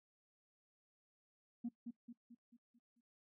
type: tone with echo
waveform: sine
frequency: 236.9 Hz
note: A#3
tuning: 28 cents sharp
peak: -37 dBFS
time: 1.64-1.69 s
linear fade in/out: 10 ms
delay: 220 ms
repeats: 6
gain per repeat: -6 dB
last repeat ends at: 3.01 s
effects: noise-tail reverb RT60 0.1 s tail -19 dB re dry + tanh soft clip ceiling -35 dBFS